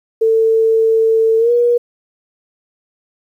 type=tone with pitch glide; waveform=sine; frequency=447.3 to 479.4 Hz; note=A4 to A#4; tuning=+28 to +48 cents; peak=-9 dBFS; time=0.21-1.78 s; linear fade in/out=10 ms; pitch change=+120 cents; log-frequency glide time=1.38-1.51 s; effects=8-bit